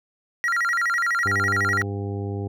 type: tone with vibrato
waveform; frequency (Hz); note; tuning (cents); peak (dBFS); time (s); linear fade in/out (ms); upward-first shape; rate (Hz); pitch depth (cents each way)
triangle; 1625; G#6; -38; -18; 0.44-1.82; 0; square; 12; 280
type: harmonic tone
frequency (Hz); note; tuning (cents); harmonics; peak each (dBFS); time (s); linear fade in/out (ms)
100; G2; +35; 1 / 2 / 3 / 4 / 5 / 7 / 8; -27 / -35 / -35 / -33 / -41 / -45 / -42; 1.25-2.48; 10
effects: none